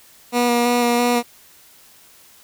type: tone with vibrato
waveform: 15% pulse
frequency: 240.8 Hz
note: B3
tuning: 44 cents flat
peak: -9 dBFS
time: 0.32-1.23 s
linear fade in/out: 50 ms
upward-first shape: square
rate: 3 Hz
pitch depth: 12 cents each way
effects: white hiss -49 dBFS RMS until 2.43 s